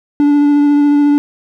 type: tone with vibrato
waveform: triangle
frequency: 290 Hz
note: D4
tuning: 22 cents flat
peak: -5 dBFS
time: 0.2-1.18 s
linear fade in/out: 0 ms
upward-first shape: triangle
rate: 14 Hz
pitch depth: 16 cents each way
effects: none

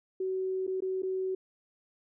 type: tone with dropouts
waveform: sine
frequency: 376.5 Hz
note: F#4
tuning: 30 cents sharp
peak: -29 dBFS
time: 0.2-1.35 s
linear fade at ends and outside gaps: 5 ms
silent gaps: 0.668-0.676 / 0.805-0.821 / 1.022-1.031 s
effects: none

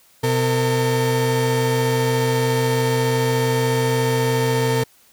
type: tone pair together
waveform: 35% pulse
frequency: 127.56 / 453.5 Hz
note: C3 / A#4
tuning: -44 / -48 cents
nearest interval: octave + minor seventh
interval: 2196 cents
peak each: -18 dBFS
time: 0.23-4.84 s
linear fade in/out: 10 ms
effects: white hiss -54 dBFS RMS until 5.12 s

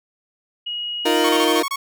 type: tone with pitch glide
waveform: sine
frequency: 2894 to 3138 Hz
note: F#7 to G7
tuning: -39 to +1 cents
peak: -24 dBFS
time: 0.66-1.6 s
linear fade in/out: 10 ms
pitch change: +140 cents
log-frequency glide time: 1.03-1.48 s
type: chord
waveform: 30% pulse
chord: Eb suspended second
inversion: none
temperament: equal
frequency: 311.1 / 349.2 / 466.2 Hz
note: Eb4 / F4 / Bb4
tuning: 0 / 0 / 0 cents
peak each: -18 dBFS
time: 1.05-1.63 s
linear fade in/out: 10 ms
type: tone bursts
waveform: sawtooth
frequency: 1105 Hz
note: C#6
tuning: 6 cents flat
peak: -18 dBFS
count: 7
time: 1.24-1.76 s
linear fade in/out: 5 ms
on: 52 ms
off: 26 ms
effects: none

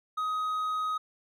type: tone with hard clipping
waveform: sine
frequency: 1258 Hz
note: D#6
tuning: 19 cents sharp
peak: -29 dBFS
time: 0.17-0.98 s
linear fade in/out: 10 ms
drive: 3 dB
effects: none

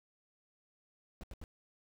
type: noise bursts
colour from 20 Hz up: brown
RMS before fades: -45 dBFS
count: 3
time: 1.21-1.439 s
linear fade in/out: 0 ms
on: 25 ms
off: 77 ms
effects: none

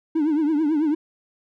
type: tone with vibrato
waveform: triangle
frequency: 305.9 Hz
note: D#4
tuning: 29 cents flat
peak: -15 dBFS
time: 0.15-0.95 s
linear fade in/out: 10 ms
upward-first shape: triangle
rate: 9.1 Hz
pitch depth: 140 cents each way
effects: tanh soft clip ceiling -12 dBFS

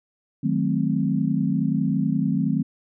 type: chord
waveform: sine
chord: D# diminished seventh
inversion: none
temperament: equal with one note detuned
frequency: 155.56 / 185 / 216.8 / 261.6 Hz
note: D#3 / F#3 / A3 / C4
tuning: 0 / 0 / -25 / 0 cents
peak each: -25 dBFS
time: 0.43-2.63 s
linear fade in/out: 10 ms
effects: none

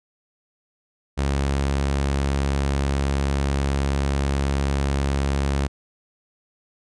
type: tone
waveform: sawtooth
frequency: 69.3 Hz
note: C#2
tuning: in tune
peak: -16 dBFS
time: 1.17-5.68 s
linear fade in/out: 20 ms
effects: resampled to 22050 Hz

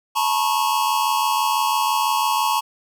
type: tone cluster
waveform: square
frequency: 870 / 956 / 1092 Hz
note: A5 / A#5 / C#6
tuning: -20 / +43 / -26 cents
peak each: -23 dBFS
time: 0.15-2.61 s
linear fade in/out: 20 ms
effects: none

